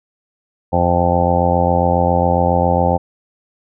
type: harmonic tone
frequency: 87.31 Hz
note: F2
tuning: in tune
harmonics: 1 / 2 / 3 / 4 / 5 / 6 / 7 / 8 / 9 / 10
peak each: -19 / -20 / -24 / -27 / -28 / -18 / -22 / -26 / -18 / -22 dBFS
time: 0.72-2.98 s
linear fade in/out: 20 ms
effects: none